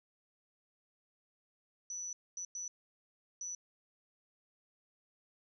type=tone bursts at uneven times; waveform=sine; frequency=5940 Hz; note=F#8; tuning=6 cents sharp; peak=-39 dBFS; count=4; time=1.9-2.13 / 2.37-2.45 / 2.55-2.68 / 3.41-3.55 s; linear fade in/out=2 ms; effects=none